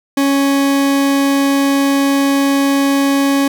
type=tone; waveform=40% pulse; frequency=277.2 Hz; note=C#4; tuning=in tune; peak=-10 dBFS; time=0.17-3.48 s; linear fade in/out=5 ms; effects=none